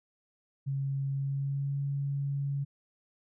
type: tone with pitch glide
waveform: sine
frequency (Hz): 137.3 to 140.1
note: C#3 to C#3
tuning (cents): -16 to +19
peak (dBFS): -29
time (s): 0.66-2.65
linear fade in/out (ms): 20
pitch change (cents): +35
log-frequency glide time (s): 1.12-1.79
effects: none